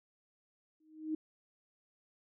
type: tone with exponential growth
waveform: sine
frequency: 312.3 Hz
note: D#4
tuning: 7 cents sharp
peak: -30 dBFS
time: 0.8-1.15 s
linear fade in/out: 5 ms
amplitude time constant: 74 ms
effects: none